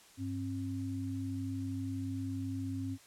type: tone pair together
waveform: sine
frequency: 100.16 / 267.6 Hz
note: G2 / C4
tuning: +38 / +39 cents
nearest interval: octave + perfect fourth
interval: 1701 cents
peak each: -38 / -37 dBFS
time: 0.17-2.98 s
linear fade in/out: 50 ms
effects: white hiss -59 dBFS RMS until 3.06 s + low-pass 10000 Hz 12 dB/octave